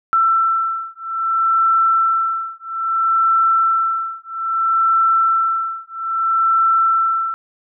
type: beating tone pair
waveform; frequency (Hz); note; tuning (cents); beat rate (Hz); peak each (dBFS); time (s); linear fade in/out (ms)
sine; 1337 / 1337.61; E6 / E6; +24 / +25; 0.61; -17; 0.13-7.34; 0
effects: none